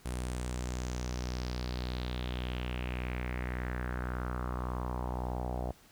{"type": "tone with low-pass filter sweep", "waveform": "sawtooth", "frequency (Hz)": 61.8, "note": "B1", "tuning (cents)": 2, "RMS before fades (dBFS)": -36, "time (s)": [0.05, 5.72], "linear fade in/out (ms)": 10, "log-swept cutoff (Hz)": [10000, 690], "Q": 3.6, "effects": ["pink hiss -60 dBFS RMS until 5.91 s"]}